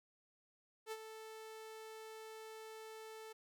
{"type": "tone with ADSR envelope", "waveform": "sawtooth", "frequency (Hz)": 440, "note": "A4", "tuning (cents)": 0, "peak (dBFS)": -37, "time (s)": [0.86, 3.33], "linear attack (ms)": 58, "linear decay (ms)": 45, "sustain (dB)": -9, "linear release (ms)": 10, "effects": []}